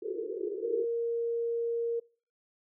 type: band-pass noise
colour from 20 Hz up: pink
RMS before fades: -35 dBFS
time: 0.02-0.85 s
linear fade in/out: 5 ms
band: 350 to 470 Hz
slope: 96 dB/octave
type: tone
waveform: sine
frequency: 466.2 Hz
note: A#4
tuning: in tune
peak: -28 dBFS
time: 0.64-2 s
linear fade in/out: 10 ms
effects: noise-tail reverb RT60 0.4 s tail -24 dB re dry